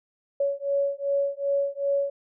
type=beating tone pair; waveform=sine; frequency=559 / 561.6 Hz; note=C#5 / C#5; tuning=+14 / +22 cents; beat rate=2.6 Hz; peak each=-26 dBFS; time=0.4-2.1 s; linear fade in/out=5 ms; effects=none